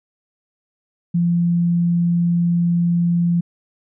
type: tone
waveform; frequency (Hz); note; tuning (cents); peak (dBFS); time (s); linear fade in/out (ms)
sine; 172.1; F3; -25; -14; 1.14-3.41; 10
effects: none